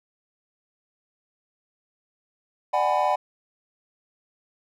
triangle chord, G# half-diminished seventh, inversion second, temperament just, 598 / 747.5 / 830.6 / 996.7 Hz, D5 / F#5 / G#5 / B5, +31 / +17 / 0 / +16 cents, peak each -24 / -22 / -24 / -24 dBFS, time 2.73-3.16 s, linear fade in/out 10 ms, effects none

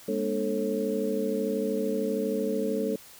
sine tone cluster, 205.2 / 238.2 / 296.6 / 440.6 / 542 Hz, G#3 / A#3 / D4 / A4 / C#5, -21 / +38 / +17 / +2 / -39 cents, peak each -32 / -34 / -34 / -29 / -33 dBFS, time 0.08-2.96 s, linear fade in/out 5 ms, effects white hiss -50 dBFS RMS until 3.19 s

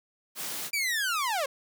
white high-pass noise, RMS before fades -35 dBFS, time 0.35-0.71 s, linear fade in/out 50 ms, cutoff 110 Hz, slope 48 dB/octave
sawtooth linear sweep, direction down, 2373 to 516 Hz, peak -23 dBFS, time 0.73-1.46 s, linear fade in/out 5 ms
effects none

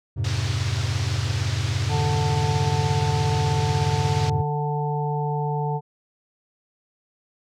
triangle chord, F minor, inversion none, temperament just, 87.31 / 104.77 / 130.96 Hz, F2 / Ab2 / C3, 0 / +16 / +2 cents, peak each -26 / -23 / -25 dBFS, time 0.16-4.43 s, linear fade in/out 20 ms
white low-pass noise, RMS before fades -34 dBFS, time 0.24-4.3 s, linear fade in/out 5 ms, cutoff 5700 Hz, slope 24 dB/octave
harmonic tone, 147.6 Hz, D3, 9 cents sharp, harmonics 1 / 3 / 5 / 6, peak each -24 / -30 / -32 / -29 dBFS, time 1.88-5.81 s, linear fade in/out 50 ms
effects none

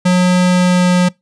square tone with pitch glide, 180.9 to 179.75 Hz, F#3 to F#3, -39 to -50 cents, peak -9 dBFS, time 0.05-1.09 s, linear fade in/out 10 ms, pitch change -11 cents, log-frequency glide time 0.44-0.98 s, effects noise-tail reverb RT60 0.2 s tail -25 dB re dry + resampled to 22050 Hz

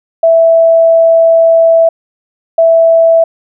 sine tone pair in turn, 659.3 / 659.3 Hz, E5 / E5, 0 / 0 cents, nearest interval unison, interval 0 cents, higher neither, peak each -3 dBFS, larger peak neither, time 0.23-1.89 / 2.58-3.24 s, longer first, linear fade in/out 5 ms, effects none

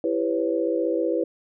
sine chord, C# half-diminished seventh, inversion first, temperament just, 332.6 / 399.1 / 498.9 / 554.4 Hz, E4 / G4 / B4 / C#5, +16 / +31 / +17 / 0 cents, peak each -25 / -29 / -25 / -29 dBFS, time 0.04-1.24 s, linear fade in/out 2 ms, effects none

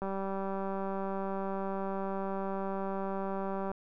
click train, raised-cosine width 1 ms, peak -23 dBFS, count 718, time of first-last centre 0.02-3.716 s, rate 194 Hz, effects none

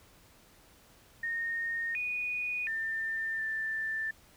sine tone with pitch steps, 1844 / 2469 / 1794 / 1772 Hz, A#6 / D#7 / A6 / A6, -19 / -14 / +33 / +12 cents, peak -31 dBFS, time 1.23-4.11 s, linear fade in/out 5 ms, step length 720 ms, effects pink hiss -60 dBFS RMS until 4.36 s

